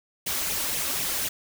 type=noise with flanger; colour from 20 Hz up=white; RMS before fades=-28 dBFS; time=0.26-1.29 s; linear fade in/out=10 ms; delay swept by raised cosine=0.31 to 3.61 ms; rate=4 Hz; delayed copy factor=+0.65; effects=none